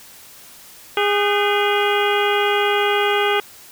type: harmonic tone with a mistuned harmonic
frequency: 410 Hz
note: G#4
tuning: 22 cents flat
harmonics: 1 / 2 / 3 / 4 / 5 / 6 / 7 / 8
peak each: -19 / -22 / -24 / -25 / -26 / -27 / -27 / -28 dBFS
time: 0.97-3.4 s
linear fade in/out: 2 ms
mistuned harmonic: 4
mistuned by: -120 cents
effects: white hiss -43 dBFS RMS until 3.71 s